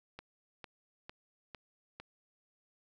click train, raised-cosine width 0.3 ms, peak -29 dBFS, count 5, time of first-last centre 0.19-2 s, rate 2.21 Hz, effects none

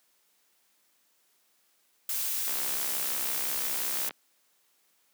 blue noise, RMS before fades -31 dBFS, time 2.09-4.09 s, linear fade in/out 2 ms
click train, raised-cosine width 0.3 ms, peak -22 dBFS, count 108, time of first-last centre 2.48-4.109 s, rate 65.7 Hz
effects white hiss -69 dBFS RMS until 5.13 s + high-pass 200 Hz 12 dB/octave

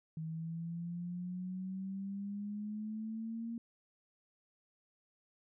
sine exponential sweep, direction up, 158.6 to 233 Hz, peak -38 dBFS, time 0.17-3.58 s, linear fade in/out 2 ms, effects none

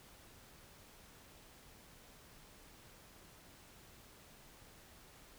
silence, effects pink hiss -60 dBFS RMS until 5.38 s

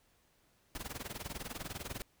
pink noise with tremolo, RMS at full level -40 dBFS, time 0.75-2.02 s, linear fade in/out 0 ms, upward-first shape sine, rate 20 Hz, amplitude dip 90%, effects pink hiss -71 dBFS RMS until 2.2 s

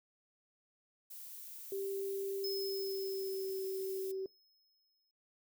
violet noise, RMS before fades -49 dBFS, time 1.1-4.12 s, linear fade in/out 10 ms
sine tone with pitch glide, 392 to 382.6 Hz, G4 to G4, 0 to -42 cents, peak -36 dBFS, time 1.72-4.26 s, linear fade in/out 2 ms, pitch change -42 cents, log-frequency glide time 2.41-3.59 s
square tone with exponential decay, 5170 Hz, E8, 34 cents flat, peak -38 dBFS, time 2.44-5.11 s, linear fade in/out 2 ms, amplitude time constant 580 ms
effects noise-tail reverb RT60 0.2 s tail -23 dB re dry

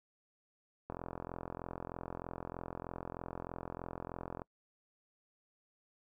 click train, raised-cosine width 1 ms, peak -27 dBFS, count 153, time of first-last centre 0.9-4.419 s, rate 43.2 Hz, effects noise-tail reverb RT60 0.1 s tail -26 dB re dry

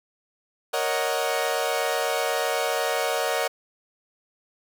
sawtooth chord, D# minor seventh, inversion second, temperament equal, 466.2 / 554.4 / 622.3 / 740 Hz, A#4 / C#5 / D#5 / F#5, 0 / 0 / 0 / 0 cents, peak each -25 dBFS, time 0.73-3.48 s, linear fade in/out 10 ms, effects none

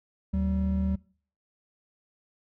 triangle tone pair together, 76.1 / 191.6 Hz, D#2 / G3, -38 / -39 cents, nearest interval octave + major third, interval 1599 cents, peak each -25 dBFS, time 0.33-0.96 s, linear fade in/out 10 ms, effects noise-tail reverb RT60 0.5 s tail -24 dB re dry

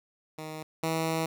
10% pulse tone pair in turn, 156.3 / 161.72 Hz, D#3 / E3, +8 / -33 cents, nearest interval minor second, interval 59 cents, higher second, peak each -29 / -19 dBFS, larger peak second, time 0.38-0.63 / 0.83-1.26 s, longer second, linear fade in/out 5 ms, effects none

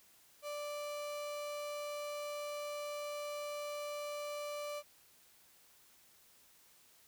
35% pulse tone, 587.3 Hz, D5, in tune, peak -38 dBFS, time 0.42-4.83 s, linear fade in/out 50 ms, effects white hiss -65 dBFS RMS until 7.07 s

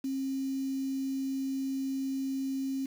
sine tone with quantisation, 268.6 Hz, C4, 46 cents sharp, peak -30 dBFS, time 0.04-2.86 s, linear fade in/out 5 ms, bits 8, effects none

